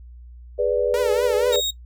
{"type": "chord", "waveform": "sine", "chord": "G# diminished", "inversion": "none", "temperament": "equal", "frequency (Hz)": [415.3, 493.9, 587.3], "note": ["G#4", "B4", "D5"], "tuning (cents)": [0, 0, 0], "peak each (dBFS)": [-24, -20, -23], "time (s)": [0.58, 1.61], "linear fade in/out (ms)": 20}
{"type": "tone with vibrato", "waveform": "sawtooth", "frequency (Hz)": 460, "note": "A#4", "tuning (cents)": -23, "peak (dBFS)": -21, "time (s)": [0.94, 1.56], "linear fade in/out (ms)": 0, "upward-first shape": "triangle", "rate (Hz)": 4.2, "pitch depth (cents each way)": 180}
{"type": "tone", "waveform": "35% pulse", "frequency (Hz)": 3758, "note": "A#7", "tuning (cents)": 13, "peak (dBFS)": -19, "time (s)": [1.52, 1.71], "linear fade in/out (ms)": 10}
{"effects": ["noise-tail reverb RT60 0.1 s tail -20 dB re dry", "added 60 Hz sine -39 dBFS peak until 1.85 s"]}